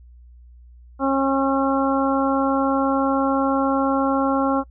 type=harmonic tone; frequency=271.4 Hz; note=C#4; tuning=36 cents flat; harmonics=1 / 2 / 3 / 4 / 5; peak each=-20 / -23 / -25 / -26 / -27 dBFS; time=0.99-4.64 s; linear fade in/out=50 ms; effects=noise-tail reverb RT60 0.1 s tail -25 dB re dry + added 60 Hz sine -43 dBFS peak until 4.7 s